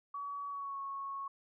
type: tone with pitch glide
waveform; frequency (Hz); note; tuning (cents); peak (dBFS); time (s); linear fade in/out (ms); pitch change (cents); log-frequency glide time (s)
sine; 1134 to 1101.7; C#6 to C#6; +39 to -11; -38; 0.14-1.28; 5; -50; 0.48-0.79
effects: none